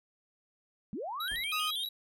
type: linear sweep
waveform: sine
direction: up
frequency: 169.1 to 3851 Hz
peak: -35 dBFS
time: 0.93-1.86 s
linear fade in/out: 0 ms
type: tone with vibrato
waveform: square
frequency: 3517 Hz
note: A7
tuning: 1 cent flat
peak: -36 dBFS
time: 1.2-1.89 s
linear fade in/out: 5 ms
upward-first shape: square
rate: 6.3 Hz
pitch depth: 170 cents each way
type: noise with exponential decay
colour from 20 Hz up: brown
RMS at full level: -42 dBFS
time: 1.31-1.58 s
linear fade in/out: 0 ms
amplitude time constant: 57 ms
type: tone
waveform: 35% pulse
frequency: 1244.5 Hz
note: D#6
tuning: in tune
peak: -31 dBFS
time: 1.52-1.71 s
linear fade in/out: 10 ms
effects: none